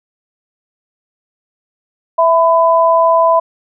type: tone pair together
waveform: sine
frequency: 659.3 / 1003.3 Hz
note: E5 / B5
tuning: 0 / +27 cents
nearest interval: perfect fifth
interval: 727 cents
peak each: -10 dBFS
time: 2.18-3.4 s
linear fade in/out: 10 ms
effects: none